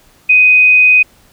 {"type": "tone", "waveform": "sine", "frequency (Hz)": 2501, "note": "D#7", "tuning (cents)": 8, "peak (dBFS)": -4, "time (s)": [0.29, 1.03], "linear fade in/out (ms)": 10, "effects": ["pink hiss -48 dBFS RMS until 1.32 s"]}